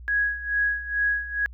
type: tone with tremolo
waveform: sine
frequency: 1661.2 Hz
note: G#6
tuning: in tune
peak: -19 dBFS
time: 0.08-1.46 s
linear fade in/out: 0 ms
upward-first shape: sine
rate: 2.3 Hz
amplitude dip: 80%
effects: added 60 Hz sine -39 dBFS peak until 1.53 s